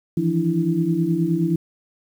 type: tone cluster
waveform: sine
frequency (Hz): 161.2 / 170.7 / 296 / 330.1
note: E3 / F3 / D4 / E4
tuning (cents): -38 / -39 / +14 / +2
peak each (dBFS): -25 / -21 / -27 / -22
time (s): 0.17-1.56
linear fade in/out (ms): 5
effects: 8-bit